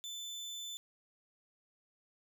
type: tone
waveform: 30% pulse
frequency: 3520 Hz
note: A7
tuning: in tune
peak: -39 dBFS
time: 0.04-0.77 s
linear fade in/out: 0 ms
effects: none